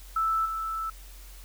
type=tone with level steps; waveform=sine; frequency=1318.5 Hz; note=E6; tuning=in tune; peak=-23 / -29 dBFS; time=0.16-0.9 s; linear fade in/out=5 ms; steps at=0.45 s; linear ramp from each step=10 ms; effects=added 45 Hz sine -44 dBFS peak until 1.44 s + white hiss -52 dBFS RMS until 1.44 s